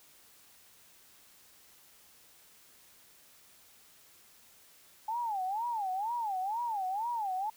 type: tone with vibrato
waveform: sine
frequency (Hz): 844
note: G#5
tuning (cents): +28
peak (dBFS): -31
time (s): 5.08-7.5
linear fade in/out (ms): 5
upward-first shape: sine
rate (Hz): 2.1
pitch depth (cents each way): 230
effects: white hiss -60 dBFS RMS until 7.56 s